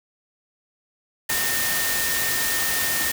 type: tone in noise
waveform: sine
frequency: 1826 Hz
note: A#6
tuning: 36 cents flat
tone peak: -27 dBFS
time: 1.29-3.12 s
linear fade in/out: 10 ms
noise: white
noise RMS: -24 dBFS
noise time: 1.29-3.12 s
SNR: -6 dB
effects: none